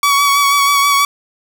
sawtooth tone with vibrato, 1130 Hz, C#6, 33 cents sharp, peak -6 dBFS, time 0.03-1.05 s, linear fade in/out 2 ms, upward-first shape sine, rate 6.2 Hz, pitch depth 24 cents each way, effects none

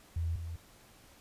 sine tone pair in turn, 83 / 83.37 Hz, E2 / E2, +12 / +20 cents, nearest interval unison, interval 8 cents, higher second, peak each -30 / -37 dBFS, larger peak first, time 0.16-0.36 / 0.36-0.56 s, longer neither, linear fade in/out 5 ms, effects pink hiss -59 dBFS RMS until 1.2 s + resampled to 32000 Hz

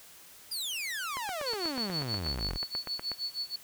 sawtooth exponential sweep, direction down, 4978 to 37.25 Hz, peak -30 dBFS, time 0.51-2.58 s, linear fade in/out 10 ms
click train, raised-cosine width 0.5 ms, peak -23 dBFS, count 17, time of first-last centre 1.17-3.116 s, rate 8.22 Hz
sine tone with tremolo, 4435 Hz, C#8, in tune, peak -30 dBFS, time 1.46-3.56 s, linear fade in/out 5 ms, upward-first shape sine, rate 6.3 Hz, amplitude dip 95%
effects white hiss -53 dBFS RMS until 3.63 s

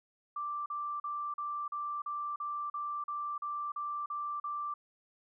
sine tone bursts, 1175 Hz, D6, 1 cent sharp, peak -34 dBFS, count 13, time 0.36-4.74 s, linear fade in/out 5 ms, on 300 ms, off 40 ms, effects none

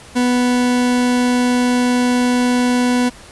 40% pulse tone, 246.9 Hz, B3, in tune, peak -12 dBFS, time 0.15-3.1 s, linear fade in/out 20 ms, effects pink hiss -40 dBFS RMS until 3.31 s + resampled to 24000 Hz

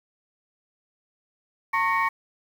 sine tone cluster, 910 / 1094 / 1862 / 2244 Hz, A#5 / C#6 / A#6 / C#7, -42 / -23 / -2 / +21 cents, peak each -26 / -23 / -27 / -27 dBFS, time 1.73-2.09 s, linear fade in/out 10 ms, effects tanh soft clip ceiling -13 dBFS + 8-bit

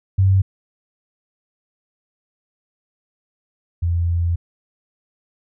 sine tone pair in turn, 95.9 / 85.44 Hz, G2 / F2, -37 / -37 cents, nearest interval major second, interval 200 cents, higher first, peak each -11 / -16 dBFS, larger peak first, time 0.18-0.42 / 3.82-4.36 s, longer second, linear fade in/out 10 ms, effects none

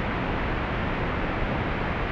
pink low-pass noise, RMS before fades -27 dBFS, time 0-2.11 s, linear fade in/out 0 ms, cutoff 2500 Hz, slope 24 dB/octave, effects none

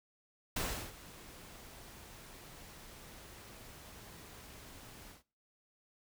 pink noise with ADSR envelope, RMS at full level -35 dBFS, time 0.56-5.23 s, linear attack 6 ms, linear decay 350 ms, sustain -18 dB, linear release 130 ms, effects noise-tail reverb RT60 0.4 s tail -22 dB re dry

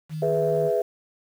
sine tone with vibrato, 155.56 Hz, D#3, in tune, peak -28 dBFS, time 0.09-0.71 s, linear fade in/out 50 ms, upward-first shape sine, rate 5.1 Hz, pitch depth 8 cents each way
sine chord, E major, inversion first, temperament equal, 415.3 / 493.9 / 659.3 Hz, G#4 / B4 / E5, 0 / 0 / 0 cents, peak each -24 dBFS, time 0.22-0.82 s, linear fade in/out 5 ms
effects tanh soft clip ceiling -11 dBFS + 8-bit

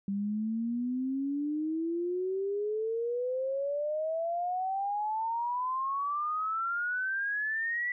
sine exponential sweep, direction up, 196 to 1975.5 Hz, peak -29 dBFS, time 0.08-7.92 s, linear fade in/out 2 ms, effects none

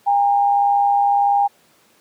sine tone pair together, 807 / 928.5 Hz, G#5 / A#5, -50 / -7 cents, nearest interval major second, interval 243 cents, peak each -13 / -24 dBFS, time 0.06-1.48 s, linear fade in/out 20 ms, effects pink hiss -55 dBFS RMS until 2 s + high-pass 200 Hz 12 dB/octave

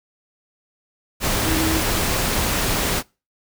sine tone in noise, 320 Hz, D#4, 49 cents sharp, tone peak -22 dBFS, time 1.43-1.84 s, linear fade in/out 50 ms, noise pink, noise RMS -21 dBFS, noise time 1.2-3.03 s, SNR -4 dB, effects noise-tail reverb RT60 0.3 s tail -25 dB re dry

